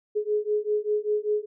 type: beating tone pair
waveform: sine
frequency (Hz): 418.6 / 423.7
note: G#4 / G#4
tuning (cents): +14 / +35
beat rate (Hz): 5.1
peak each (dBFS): -26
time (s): 0.15-1.46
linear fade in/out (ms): 20
effects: none